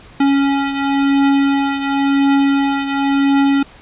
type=beating tone pair; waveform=square; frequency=277.2 / 278.14 Hz; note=C#4 / C#4; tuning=0 / +6 cents; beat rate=0.94 Hz; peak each=-14 / -20 dBFS; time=0.2-3.63 s; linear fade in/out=5 ms; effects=pink hiss -42 dBFS RMS until 3.81 s + resampled to 8000 Hz